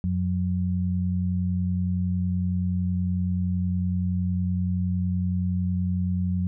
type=tone pair together; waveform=sine; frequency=90.88 / 181.6 Hz; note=F#2 / F#3; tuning=-31 / -32 cents; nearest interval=octave; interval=1199 cents; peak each=-25 dBFS; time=0.04-6.47 s; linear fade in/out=0 ms; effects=none